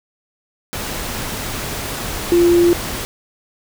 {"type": "tone in noise", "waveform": "sine", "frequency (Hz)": 346, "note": "F4", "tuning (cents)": -16, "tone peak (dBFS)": -9, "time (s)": [2.32, 2.73], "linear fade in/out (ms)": 0, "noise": "pink", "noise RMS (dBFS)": -25, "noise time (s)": [0.73, 3.05], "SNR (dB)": 13, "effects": []}